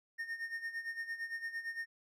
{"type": "tone with tremolo", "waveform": "triangle", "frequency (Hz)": 1833, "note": "A#6", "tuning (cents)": -30, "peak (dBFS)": -34, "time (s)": [0.18, 1.86], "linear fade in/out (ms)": 20, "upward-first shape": "sine", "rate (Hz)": 8.8, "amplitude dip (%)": 75, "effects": []}